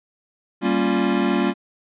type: chord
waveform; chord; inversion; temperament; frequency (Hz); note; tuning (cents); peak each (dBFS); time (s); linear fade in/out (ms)
square; G half-diminished seventh; none; equal; 196 / 233.1 / 277.2 / 349.2; G3 / Bb3 / Db4 / F4; 0 / 0 / 0 / 0; -24; 0.61-1.54; 50
effects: resampled to 8000 Hz